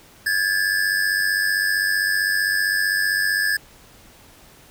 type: tone pair together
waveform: square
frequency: 1635 / 1730.5 Hz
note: G#6 / A6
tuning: -28 / -29 cents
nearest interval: minor second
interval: 99 cents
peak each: -22 dBFS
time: 0.26-3.57 s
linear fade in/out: 5 ms
effects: pink hiss -49 dBFS RMS until 4.7 s